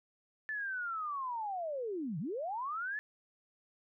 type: linear two-way sweep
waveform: sine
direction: down then up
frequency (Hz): 1760 to 139.3 to 1760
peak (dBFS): -35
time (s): 0.49-2.99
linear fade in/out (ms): 0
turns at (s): 2.19
effects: none